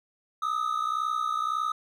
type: tone pair together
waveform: triangle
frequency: 1221 / 1282.8 Hz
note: D#6 / E6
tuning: -33 / -48 cents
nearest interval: minor second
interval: 85 cents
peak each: -27 dBFS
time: 0.42-1.72 s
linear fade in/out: 5 ms
effects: none